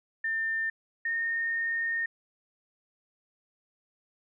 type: tone pair in turn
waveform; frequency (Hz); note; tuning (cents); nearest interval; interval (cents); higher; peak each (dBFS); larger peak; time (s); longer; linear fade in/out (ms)
sine; 1800 / 1835.7; A6 / A#6; +39 / -27; unison; 34; second; -27; neither; 0.24-0.7 / 1.05-2.06; second; 5
effects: none